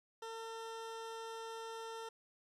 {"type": "tone", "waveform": "20% pulse", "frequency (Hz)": 452.2, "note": "A4", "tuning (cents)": 47, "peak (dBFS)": -39, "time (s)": [0.22, 2.09], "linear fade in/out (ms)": 5, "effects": ["low-pass 9000 Hz 12 dB/octave", "12-bit"]}